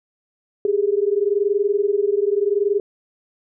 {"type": "tone pair together", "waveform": "sine", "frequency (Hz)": [396.3, 417.1], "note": ["G4", "G#4"], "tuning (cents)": [19, 7], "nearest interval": "minor second", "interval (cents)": 88, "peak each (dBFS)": -19, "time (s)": [0.65, 2.8], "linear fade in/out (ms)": 2, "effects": []}